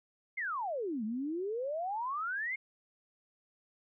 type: exponential two-way sweep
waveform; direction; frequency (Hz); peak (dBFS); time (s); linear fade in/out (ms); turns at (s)
sine; down then up; 2185 to 207.7 to 2185; -33; 0.37-2.56; 10; 1.04
effects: none